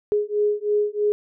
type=beating tone pair; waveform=sine; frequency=415.3 / 418.4 Hz; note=G#4 / G#4; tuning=0 / +13 cents; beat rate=3.1 Hz; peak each=-22 dBFS; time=0.12-1.12 s; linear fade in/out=0 ms; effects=none